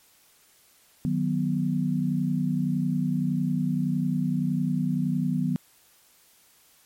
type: chord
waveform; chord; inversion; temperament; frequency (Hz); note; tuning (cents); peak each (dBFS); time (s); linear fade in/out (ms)
sine; B major; first; just; 154.34 / 185.21 / 246.9; D#3 / F#3 / B3; -14 / +2 / 0; -27; 1.05-5.56; 0
effects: white hiss -59 dBFS RMS until 6.85 s + MP3 64 kbps